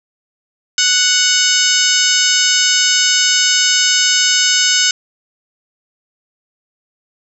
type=harmonic tone with a mistuned harmonic; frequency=740 Hz; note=F#5; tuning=in tune; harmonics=2 / 3 / 4 / 5 / 6 / 7 / 8 / 9 / 10; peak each=-19 / -22 / -17 / -21 / -22 / -17 / -18 / -23 / -20 dBFS; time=0.78-4.91 s; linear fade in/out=2 ms; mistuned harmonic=8; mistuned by=+67 cents; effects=none